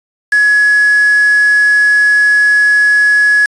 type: tone with quantisation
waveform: sine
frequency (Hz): 1686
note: G#6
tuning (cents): +26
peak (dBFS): -6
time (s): 0.32-3.46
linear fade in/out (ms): 5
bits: 3
effects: resampled to 22050 Hz